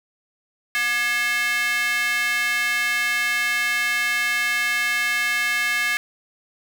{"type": "tone with high-pass filter", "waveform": "square", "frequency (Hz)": 240, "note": "B3", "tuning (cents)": -49, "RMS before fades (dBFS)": -22, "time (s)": [0.75, 5.97], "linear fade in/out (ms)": 0, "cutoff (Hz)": 1900, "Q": 5.2, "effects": ["8-bit"]}